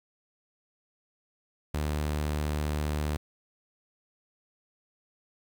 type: tone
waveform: sawtooth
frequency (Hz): 75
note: D2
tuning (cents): +37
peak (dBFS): -24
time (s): 1.74-3.17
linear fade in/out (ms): 5
effects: 10-bit